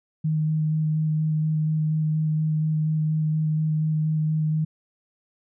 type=tone with vibrato; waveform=sine; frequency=155.5 Hz; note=D#3; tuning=1 cent flat; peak=-20 dBFS; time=0.24-4.65 s; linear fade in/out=10 ms; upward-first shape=square; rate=4.2 Hz; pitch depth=9 cents each way; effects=none